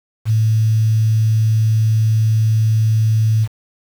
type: tone with quantisation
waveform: sine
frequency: 110 Hz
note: A2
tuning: in tune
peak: -11 dBFS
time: 0.25-3.48 s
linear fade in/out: 50 ms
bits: 6
effects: none